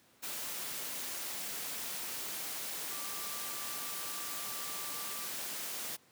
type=tone in noise; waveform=sine; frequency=1174.7 Hz; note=D6; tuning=in tune; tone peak=-49 dBFS; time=2.9-5.28 s; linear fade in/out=20 ms; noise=white; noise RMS=-40 dBFS; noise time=0.22-5.97 s; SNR=-12 dB; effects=pink hiss -65 dBFS RMS until 6.11 s + high-pass 150 Hz 12 dB/octave